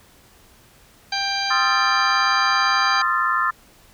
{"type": "harmonic tone", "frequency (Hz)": 791, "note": "G5", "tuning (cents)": 15, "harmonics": [1, 2, 3, 4, 5, 6, 8], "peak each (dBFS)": [-26, -28, -30, -33, -30, -26, -37], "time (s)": [1.12, 3.02], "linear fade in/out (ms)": 5}
{"type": "chord", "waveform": "sine", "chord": "F dominant seventh", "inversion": "second", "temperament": "equal with one note detuned", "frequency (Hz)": [1046.5, 1244.5, 1362.6, 1760], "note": ["C6", "Eb6", "F6", "A6"], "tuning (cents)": [0, 0, -43, 0], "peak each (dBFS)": -23, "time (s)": [1.5, 3.51], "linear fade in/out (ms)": 10}
{"effects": ["pink hiss -52 dBFS RMS until 3.93 s"]}